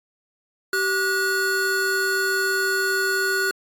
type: tone pair together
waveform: square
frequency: 385.6 / 1456 Hz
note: G4 / F#6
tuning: -28 / -28 cents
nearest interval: octave + major seventh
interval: 2300 cents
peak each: -26 / -22 dBFS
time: 0.73-3.51 s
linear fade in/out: 2 ms
effects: AAC 64 kbps

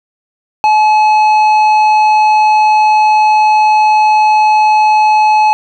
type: tone with tanh clipping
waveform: sine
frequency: 856 Hz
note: A5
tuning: 48 cents flat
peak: -7 dBFS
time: 0.64-5.53 s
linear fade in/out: 0 ms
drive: 9 dB
effects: none

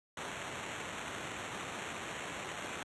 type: noise with sample-and-hold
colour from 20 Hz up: white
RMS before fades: -42 dBFS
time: 0.17-2.83 s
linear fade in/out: 2 ms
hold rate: 4900 Hz
effects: high-pass 80 Hz 12 dB/octave + resampled to 24000 Hz

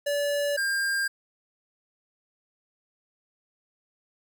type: tone pair in turn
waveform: square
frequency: 576 / 1602.1 Hz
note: D5 / G6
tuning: -34 / +37 cents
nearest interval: octave + tritone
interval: 1771 cents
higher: second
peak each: -25 dBFS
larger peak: neither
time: 0.06-0.57 / 0.57-1.08 s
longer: neither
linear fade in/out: 10 ms
effects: none

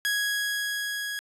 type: tone with level ramp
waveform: sawtooth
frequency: 1661.2 Hz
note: G#6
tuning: in tune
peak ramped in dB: -20 to -27 dBFS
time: 0.05-1.19 s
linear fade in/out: 0 ms
effects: resampled to 32000 Hz

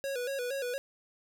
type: tone with vibrato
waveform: square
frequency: 519 Hz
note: C5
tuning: 14 cents flat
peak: -33 dBFS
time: 0.04-0.78 s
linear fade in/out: 0 ms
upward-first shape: square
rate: 4.3 Hz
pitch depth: 98 cents each way
effects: 12-bit

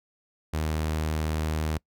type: tone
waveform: sawtooth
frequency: 78 Hz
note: D#2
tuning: 5 cents sharp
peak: -22 dBFS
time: 0.53-1.78 s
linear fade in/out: 10 ms
effects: noise-tail reverb RT60 0.1 s tail -25 dB re dry

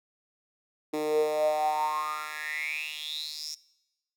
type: tone with high-pass filter sweep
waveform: 10% pulse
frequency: 152.5 Hz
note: D#3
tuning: 34 cents flat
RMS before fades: -30 dBFS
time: 0.93-3.55 s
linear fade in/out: 10 ms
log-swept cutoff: 350 to 5700 Hz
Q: 9.9
effects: noise-tail reverb RT60 1.0 s tail -21 dB re dry

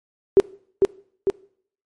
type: tone with echo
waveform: sine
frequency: 389.7 Hz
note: G4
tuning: 10 cents flat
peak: -7 dBFS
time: 0.37-0.4 s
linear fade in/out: 0 ms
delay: 450 ms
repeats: 2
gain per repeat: -4 dB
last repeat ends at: 1.3 s
effects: noise-tail reverb RT60 0.6 s tail -23 dB re dry + MP3 48 kbps

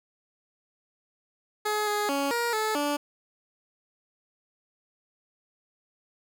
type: tone with pitch steps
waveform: 15% pulse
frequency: 422.8 / 416.5 / 279.4 / 472.5 / 433.7 / 290.8 Hz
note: G#4 / G#4 / C#4 / A#4 / A4 / D4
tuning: +31 / +5 / +14 / +23 / -25 / -17 cents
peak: -19 dBFS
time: 1.65-2.97 s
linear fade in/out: 10 ms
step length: 220 ms
effects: none

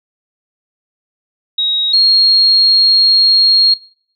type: tone pair in turn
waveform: sine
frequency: 3800 / 4265 Hz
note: A#7 / C8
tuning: +33 / +32 cents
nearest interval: major second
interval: 199 cents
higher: second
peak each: -12 / -6 dBFS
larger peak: second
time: 1.58-1.93 / 1.93-3.74 s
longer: second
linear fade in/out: 5 ms
effects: noise-tail reverb RT60 0.6 s tail -25 dB re dry

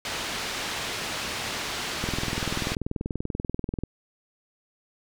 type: low-pass noise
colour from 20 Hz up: white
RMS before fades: -32 dBFS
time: 0.05-2.75 s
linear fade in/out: 2 ms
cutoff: 4300 Hz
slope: 12 dB/octave
type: click train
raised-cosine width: 3 ms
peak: -16 dBFS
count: 38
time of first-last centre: 2.04-3.836 s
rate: 20.6 Hz
effects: none

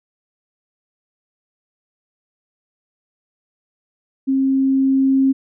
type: tone with level ramp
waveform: sine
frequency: 268 Hz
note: C4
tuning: 42 cents sharp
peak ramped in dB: -14 to -11 dBFS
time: 4.27-5.33 s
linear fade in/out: 20 ms
effects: none

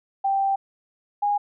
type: tone pair in turn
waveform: sine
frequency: 784 / 820.4 Hz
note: G5 / G#5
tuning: 0 / -21 cents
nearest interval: minor second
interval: 79 cents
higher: second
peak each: -19 dBFS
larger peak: neither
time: 0.24-0.56 / 1.22-1.38 s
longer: first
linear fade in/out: 10 ms
effects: none

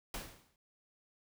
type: noise with exponential decay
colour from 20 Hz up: pink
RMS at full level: -39 dBFS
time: 0.14-0.56 s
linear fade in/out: 2 ms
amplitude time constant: 90 ms
effects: none

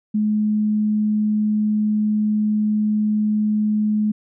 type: tone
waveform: sine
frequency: 212.3 Hz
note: G#3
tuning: 38 cents sharp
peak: -16 dBFS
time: 0.14-4.12 s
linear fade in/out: 10 ms
effects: none

